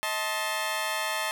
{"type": "chord", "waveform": "15% pulse", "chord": "A diminished", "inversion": "second", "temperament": "just", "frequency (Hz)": [633.6, 880, 1056], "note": ["Eb5", "A5", "C6"], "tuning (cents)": [31, 0, 16], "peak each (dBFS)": [-26, -25, -28], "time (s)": [0.03, 1.31], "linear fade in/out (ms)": 0, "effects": []}